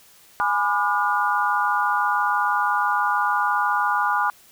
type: chord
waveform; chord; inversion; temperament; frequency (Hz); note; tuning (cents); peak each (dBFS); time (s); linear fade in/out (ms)
sine; G# diminished seventh; none; just; 830.6 / 996.7 / 1196.1 / 1435.3; G#5 / B5 / D6 / F6; 0 / +16 / +31 / +47; -24; 0.4-4.3; 0
effects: white hiss -52 dBFS RMS until 4.51 s